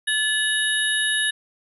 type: tone cluster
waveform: sine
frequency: 1726 / 2944 / 3741 / 11010 Hz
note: A6 / F#7 / A#7 / F9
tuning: -34 / -9 / +5 / -26 cents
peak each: -22 / -28 / -25 / -28 dBFS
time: 0.07-1.31 s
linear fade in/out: 10 ms
effects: none